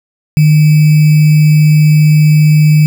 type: tone with sample-and-hold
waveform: sine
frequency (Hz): 152.5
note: D#3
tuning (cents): -34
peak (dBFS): -3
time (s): 0.37-2.86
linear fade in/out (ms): 0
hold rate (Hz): 2450
effects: none